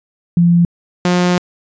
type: tone pair in turn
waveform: sine / sawtooth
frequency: 172.1 / 178.33 Hz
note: F3 / F3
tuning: -25 / +36 cents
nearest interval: minor second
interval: 61 cents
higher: second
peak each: -7 dBFS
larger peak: neither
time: 0.37-0.65 / 1.05-1.38 s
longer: second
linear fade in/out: 2 ms
effects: resampled to 16000 Hz